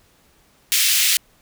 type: high-pass noise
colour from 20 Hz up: pink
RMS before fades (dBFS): -17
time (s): 0.72-1.17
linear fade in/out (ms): 0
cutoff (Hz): 2300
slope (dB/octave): 24
effects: pink hiss -57 dBFS RMS until 1.41 s